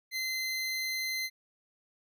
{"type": "tone", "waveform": "25% pulse", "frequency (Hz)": 2063, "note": "C7", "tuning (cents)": -25, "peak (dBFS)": -28, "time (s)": [0.11, 1.3], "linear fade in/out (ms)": 50, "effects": []}